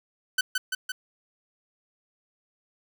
sawtooth tone with echo, 1512 Hz, F#6, 37 cents sharp, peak -17 dBFS, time 0.38-0.41 s, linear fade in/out 5 ms, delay 170 ms, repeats 3, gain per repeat -3 dB, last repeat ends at 0.92 s, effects none

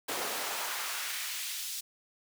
pink noise with high-pass filter sweep, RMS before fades -36 dBFS, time 0.08-1.81 s, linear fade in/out 10 ms, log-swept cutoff 380 to 4700 Hz, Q 0.95, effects none

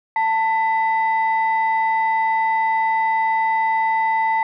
sine tone pair together, 891 / 1996 Hz, A5 / B6, +22 / +18 cents, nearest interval octave + major second, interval 1396 cents, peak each -16 / -23 dBFS, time 0.16-4.43 s, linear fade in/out 2 ms, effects tanh soft clip ceiling -9 dBFS

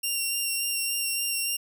10% pulse tone with vibrato, 2766 Hz, F7, 17 cents flat, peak -18 dBFS, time 0.03-1.57 s, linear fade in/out 10 ms, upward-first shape sine, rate 3.5 Hz, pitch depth 16 cents each way, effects none

